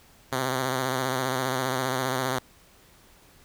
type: tone with vibrato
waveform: 5% pulse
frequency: 129.9 Hz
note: C3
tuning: 12 cents flat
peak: -14 dBFS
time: 0.32-2.39 s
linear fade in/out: 2 ms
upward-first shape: sine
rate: 15 Hz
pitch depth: 52 cents each way
effects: pink hiss -56 dBFS RMS until 3.44 s